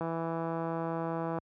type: click train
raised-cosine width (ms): 1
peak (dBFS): -21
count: 228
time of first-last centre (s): 0.01-1.386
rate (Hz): 165
effects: high-pass 80 Hz 12 dB/octave